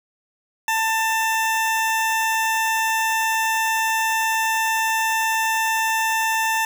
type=tone; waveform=20% pulse; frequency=891 Hz; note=A5; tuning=22 cents sharp; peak=-14 dBFS; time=0.68-6.65 s; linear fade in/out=2 ms; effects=none